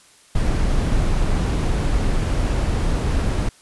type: noise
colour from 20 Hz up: brown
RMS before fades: -19 dBFS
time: 0.35-3.49 s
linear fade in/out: 5 ms
effects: white hiss -51 dBFS RMS until 3.61 s + resampled to 24000 Hz